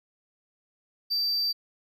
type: tone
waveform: triangle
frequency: 4662 Hz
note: D8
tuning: 14 cents flat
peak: -23 dBFS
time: 1.1-1.53 s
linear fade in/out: 20 ms
effects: none